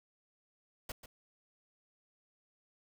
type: noise with echo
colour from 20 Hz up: pink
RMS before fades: -41 dBFS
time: 0.89-0.92 s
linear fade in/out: 5 ms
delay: 140 ms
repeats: 1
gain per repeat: -11 dB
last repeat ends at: 1.06 s
effects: none